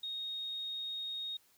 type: tone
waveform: sine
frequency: 3729 Hz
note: A#7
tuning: in tune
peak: -37 dBFS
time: 0.03-1.37 s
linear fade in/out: 5 ms
effects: white hiss -68 dBFS RMS until 1.57 s